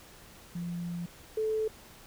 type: tone pair in turn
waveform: sine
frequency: 173.1 / 436.2 Hz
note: F3 / A4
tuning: -15 / -15 cents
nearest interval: octave + major third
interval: 1600 cents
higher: second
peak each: -33 / -27 dBFS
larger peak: second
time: 0.55-1.06 / 1.37-1.68 s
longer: first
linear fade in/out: 5 ms
effects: pink hiss -53 dBFS RMS until 2.06 s